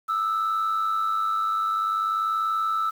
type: tone pair together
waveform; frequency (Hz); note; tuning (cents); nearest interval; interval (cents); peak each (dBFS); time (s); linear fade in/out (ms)
sine; 1218 / 1318.5; D#6 / E6; -37 / 0; minor second; 137; -28 / -21; 0.08-2.91; 20
effects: tanh soft clip ceiling -19 dBFS + 8-bit